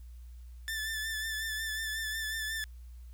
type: tone with vibrato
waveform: sawtooth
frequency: 1760 Hz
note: A6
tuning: in tune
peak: -30 dBFS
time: 0.68-2.64 s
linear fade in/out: 0 ms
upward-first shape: sine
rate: 5.5 Hz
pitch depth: 33 cents each way
effects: added 60 Hz sine -45 dBFS peak until 3.13 s + white hiss -69 dBFS RMS until 3.13 s